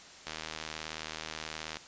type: click train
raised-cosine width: 0.2 ms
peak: -20 dBFS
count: 119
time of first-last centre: 0.27-1.769 s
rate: 78.7 Hz
effects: white hiss -51 dBFS RMS until 1.87 s + resampled to 16000 Hz